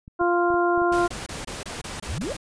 clicks, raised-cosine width 5 ms, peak -29 dBFS, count 12, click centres 0.079 / 0.214 / 0.504 / 0.542 / 0.777 / 0.818 / 0.92 / 1.011 / 1.136 / 1.228 / 1.326 / 1.357 s
harmonic tone, 348.8 Hz, F4, 2 cents flat, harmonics 1 / 2 / 3 / 4, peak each -21 / -24 / -26 / -27 dBFS, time 0.19-1.08 s, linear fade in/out 20 ms
pink noise bursts, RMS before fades -34 dBFS, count 8, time 0.92-2.368 s, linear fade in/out 5 ms, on 160 ms, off 24 ms
sine exponential sweep, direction up, 57.2 to 659.3 Hz, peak -27 dBFS, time 2.08-2.33 s, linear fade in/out 10 ms
effects resampled to 22050 Hz

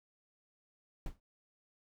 brown noise with exponential decay, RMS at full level -36 dBFS, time 1.06-1.2 s, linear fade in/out 2 ms, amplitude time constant 29 ms, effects none

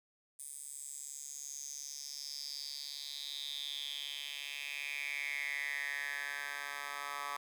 10% pulse tone with high-pass filter sweep, 142.7 Hz, D3, 49 cents flat, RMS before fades -42 dBFS, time 0.39-7.37 s, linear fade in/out 5 ms, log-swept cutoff 9100 to 1200 Hz, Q 6.4, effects none

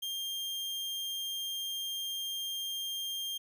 40% pulse tone, 3197 Hz, G7, 33 cents sharp, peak -34 dBFS, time 0.02-3.38 s, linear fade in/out 10 ms, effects none

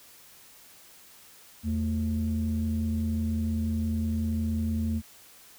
sine tone pair together, 82.7 / 222.3 Hz, E2 / A3, +6 / +18 cents, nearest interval octave + perfect fourth, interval 1712 cents, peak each -27 dBFS, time 1.63-5.02 s, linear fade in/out 50 ms, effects tanh soft clip ceiling -20 dBFS + white hiss -53 dBFS RMS until 5.58 s

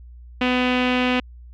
sawtooth tone with low-pass filter, 250.8 Hz, B3, 27 cents sharp, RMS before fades -20 dBFS, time 0.41-1.2 s, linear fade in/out 5 ms, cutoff 2800 Hz, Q 3.4, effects added 60 Hz sine -39 dBFS peak until 1.53 s

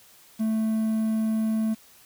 triangle tone with quantisation, 220 Hz, A3, in tune, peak -20 dBFS, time 0.39-1.75 s, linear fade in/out 20 ms, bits 8, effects white hiss -54 dBFS RMS until 2.05 s

